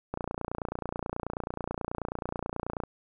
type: click train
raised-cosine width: 1 ms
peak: -18 dBFS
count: 80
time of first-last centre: 0.14-2.836 s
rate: 29.3 Hz
effects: none